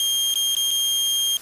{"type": "tone with dropouts", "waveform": "sawtooth", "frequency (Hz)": 3213, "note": "G7", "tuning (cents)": 42, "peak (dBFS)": -16, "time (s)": [0, 1.37], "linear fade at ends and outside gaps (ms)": 1, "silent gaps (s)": [[0.341, 0.356], [0.551, 0.566], [0.708, 0.712]], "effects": ["white hiss -41 dBFS RMS until 1.41 s", "resampled to 32000 Hz"]}